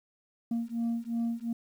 sine beating tone pair, 231 / 233.8 Hz, A#3 / A#3, -16 / +5 cents, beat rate 2.8 Hz, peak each -30 dBFS, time 0.51-1.53 s, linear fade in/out 5 ms, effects tanh soft clip ceiling -26 dBFS + 10-bit

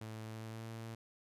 sawtooth tone with pitch glide, 110 to 113.29 Hz, A2 to A#2, 0 to -49 cents, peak -40 dBFS, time 0.01-0.95 s, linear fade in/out 5 ms, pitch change +51 cents, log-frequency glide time 0.23-0.77 s, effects resampled to 32000 Hz

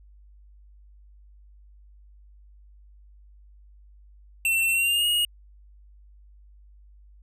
square tone with pitch glide, 2697 to 2874 Hz, E7 to F7, +39 to +49 cents, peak -21 dBFS, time 4.45-5.25 s, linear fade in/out 2 ms, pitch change +110 cents, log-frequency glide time 4.71-5.06 s, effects added 50 Hz sine -49 dBFS peak until 7.22 s

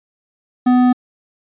triangle tone with hard clipping, 249.7 Hz, B3, 19 cents sharp, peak -11 dBFS, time 0.66-0.93 s, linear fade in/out 10 ms, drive 14 dB, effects resampled to 8000 Hz

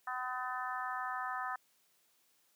harmonic tone, 253 Hz, B3, 42 cents sharp, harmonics 3 / 4 / 5 / 6 / 7, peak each -42 / -42 / -40 / -46 / -44 dBFS, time 0.07-1.56 s, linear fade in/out 5 ms, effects white hiss -72 dBFS RMS until 2.55 s + high-pass 150 Hz 12 dB/octave

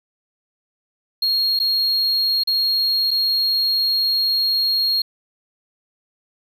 triangle tone with dropouts, 4268 Hz, C8, 34 cents sharp, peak -15 dBFS, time 1.22-5.02 s, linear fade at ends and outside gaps 5 ms, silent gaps 1.591-1.599 / 2.436-2.473 / 3.108-3.112 s, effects none

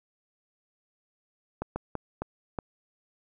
slowing click train, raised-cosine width 1 ms, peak -17 dBFS, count 5, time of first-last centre 1.62-2.588 s, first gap 140 ms, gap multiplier 1.38, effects none

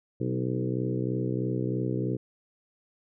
harmonic tone with a mistuned harmonic, 63.1 Hz, B1, 38 cents sharp, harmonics 2 / 3 / 4 / 5 / 6 / 7 / 8, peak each -30 / -34 / -38 / -33 / -35 / -36 / -41 dBFS, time 0.2-2.17 s, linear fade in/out 10 ms, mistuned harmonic 4, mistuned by +24 cents, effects none

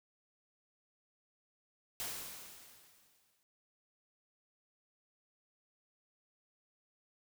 white noise with exponential decay, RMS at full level -39 dBFS, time 2-3.43 s, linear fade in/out 0 ms, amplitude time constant 310 ms, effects none

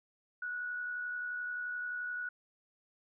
sine tone with amplitude modulation, 1467 Hz, F#6, 15 cents flat, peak -34 dBFS, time 0.42-2.29 s, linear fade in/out 5 ms, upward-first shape sine, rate 71.5 Hz, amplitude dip 35%, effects none

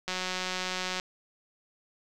click train, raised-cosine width 0.2 ms, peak -15 dBFS, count 170, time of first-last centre 0.08-0.998 s, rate 184 Hz, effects none

